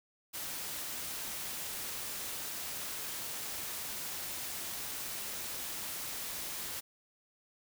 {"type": "noise", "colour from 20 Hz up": "white", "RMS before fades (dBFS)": -40, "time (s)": [0.33, 6.81], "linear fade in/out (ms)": 20, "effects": []}